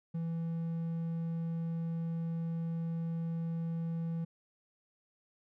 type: tone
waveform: triangle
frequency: 165.7 Hz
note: E3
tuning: 9 cents sharp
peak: -31 dBFS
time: 0.14-4.25 s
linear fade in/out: 10 ms
effects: none